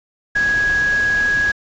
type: tone in noise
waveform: sine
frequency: 1661.2 Hz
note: G#6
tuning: in tune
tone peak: -14 dBFS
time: 0.35-1.52 s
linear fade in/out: 10 ms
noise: pink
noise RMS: -29 dBFS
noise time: 0.35-1.52 s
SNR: +12 dB
effects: resampled to 16000 Hz